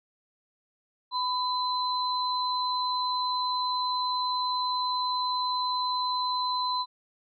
sine tone pair together, 1000 / 4045 Hz, B5 / B7, +21 / +41 cents, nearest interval 2 octaves, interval 2420 cents, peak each -27 / -31 dBFS, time 1.11-6.86 s, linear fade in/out 50 ms, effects none

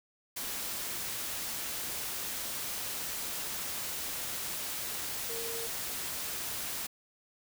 sine tone in noise, 460 Hz, A#4, 23 cents flat, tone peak -40 dBFS, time 5.29-5.67 s, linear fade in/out 10 ms, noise white, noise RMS -37 dBFS, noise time 0.36-6.87 s, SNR -6 dB, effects none

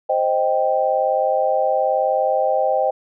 sine chord, C minor, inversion none, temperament equal, 523.3 / 622.3 / 784 Hz, C5 / Eb5 / G5, 0 / 0 / 0 cents, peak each -20 dBFS, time 0.09-2.91 s, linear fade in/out 10 ms, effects none

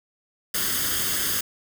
white noise with comb filter, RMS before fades -25 dBFS, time 0.54-1.41 s, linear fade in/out 5 ms, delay 0.61 ms, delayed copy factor +0.65, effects none

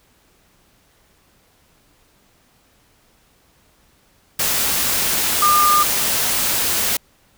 sine tone in noise, 1205 Hz, D6, 44 cents sharp, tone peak -12 dBFS, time 5.42-5.83 s, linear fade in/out 5 ms, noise white, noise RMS -19 dBFS, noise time 4.39-6.97 s, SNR +4 dB, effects pink hiss -57 dBFS RMS until 7.37 s

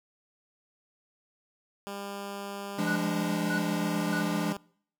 10% pulse tone, 200 Hz, G3, 35 cents sharp, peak -28 dBFS, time 1.87-4.57 s, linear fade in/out 0 ms
square chord, D diminished, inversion first, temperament equal with one note detuned, 171.52 / 207.7 / 293.7 Hz, F3 / Ab3 / D4, -31 / 0 / 0 cents, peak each -33 dBFS, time 2.78-4.53 s, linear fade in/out 10 ms
triangle tone bursts, 1472 Hz, F#6, 9 cents flat, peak -28 dBFS, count 3, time 2.87-4.214 s, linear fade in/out 5 ms, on 88 ms, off 540 ms
effects noise-tail reverb RT60 0.6 s tail -25 dB re dry

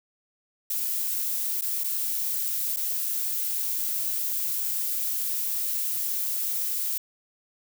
violet noise with dropouts, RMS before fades -28 dBFS, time 0.7-6.98 s, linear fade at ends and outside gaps 5 ms, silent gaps 1.612-1.62 / 1.837-1.842 / 2.763-2.768 s, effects none

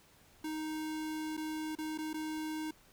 square tone with dropouts, 311.5 Hz, D#4, 2 cents sharp, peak -37 dBFS, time 0.44-2.71 s, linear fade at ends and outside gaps 5 ms, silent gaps 1.369-1.375 / 1.753-1.785 / 1.977-1.985 / 2.132-2.141 s, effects pink hiss -63 dBFS RMS until 2.92 s

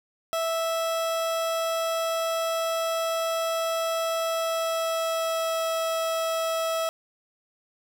30% pulse tone with pitch glide, 657 to 652.8 Hz, E5 to E5, -6 to -17 cents, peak -22 dBFS, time 0.33-6.89 s, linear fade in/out 0 ms, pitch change -11 cents, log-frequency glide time 4.22-5.65 s, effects none

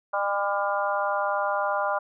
harmonic tone with a mistuned harmonic, 201.3 Hz, G3, 46 cents sharp, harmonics 3 / 4 / 5 / 6 / 7, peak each -28 / -29 / -30 / -31 / -31 dBFS, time 0.13-1.99 s, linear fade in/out 10 ms, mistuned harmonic 6, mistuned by -27 cents, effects none

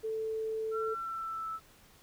sine tone, 441 Hz, A4, 4 cents sharp, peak -32 dBFS, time 0.03-0.95 s, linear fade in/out 20 ms
sine tone with pitch glide, 1354 to 1314.7 Hz, E6 to E6, +46 to -5 cents, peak -35 dBFS, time 0.71-1.6 s, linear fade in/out 50 ms, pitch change -51 cents, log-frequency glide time 0.92-1.49 s
effects pink hiss -60 dBFS RMS until 2.02 s

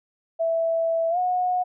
sine tone with pitch glide, 659.3 to 727.3 Hz, E5 to F#5, 0 to -30 cents, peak -20 dBFS, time 0.39-1.64 s, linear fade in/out 20 ms, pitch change +170 cents, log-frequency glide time 1.1-1.18 s, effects none

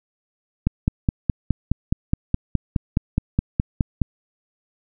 click train, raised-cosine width 5 ms, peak -5 dBFS, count 17, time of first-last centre 0.67-4.017 s, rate 4.78 Hz, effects none

